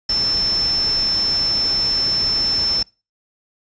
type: tone in noise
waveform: sine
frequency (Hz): 5320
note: E8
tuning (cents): +15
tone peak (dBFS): -16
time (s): 0.09-2.83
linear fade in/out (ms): 5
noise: pink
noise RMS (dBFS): -30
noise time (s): 0.09-2.83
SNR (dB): +11
effects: noise-tail reverb RT60 0.3 s tail -25 dB re dry + resampled to 16000 Hz